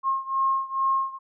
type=beating tone pair; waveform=sine; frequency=1073 / 1075.3 Hz; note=C6 / C6; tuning=+43 / +47 cents; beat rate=2.3 Hz; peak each=-24 / -26 dBFS; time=0.03-1.19 s; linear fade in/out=50 ms; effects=none